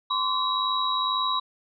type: tone cluster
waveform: sine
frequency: 1037 / 1139 / 3869 Hz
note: C6 / C#6 / B7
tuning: -16 / +47 / -36 cents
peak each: -26 / -29 / -27 dBFS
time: 0.1-1.4 s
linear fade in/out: 10 ms
effects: none